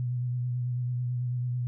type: tone with vibrato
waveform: sine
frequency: 123.4 Hz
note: B2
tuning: 1 cent flat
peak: -27 dBFS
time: 0-1.67 s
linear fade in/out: 0 ms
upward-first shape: sine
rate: 9.1 Hz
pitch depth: 27 cents each way
effects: none